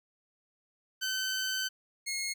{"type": "tone pair in turn", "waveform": "15% pulse", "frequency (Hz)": [1529, 2162], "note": ["G6", "C#7"], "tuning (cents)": [-44, -44], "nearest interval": "tritone", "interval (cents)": 600, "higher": "second", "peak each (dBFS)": [-24, -26], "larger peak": "first", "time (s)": [[1.01, 1.69], [2.06, 2.34]], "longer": "first", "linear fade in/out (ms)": 20, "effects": []}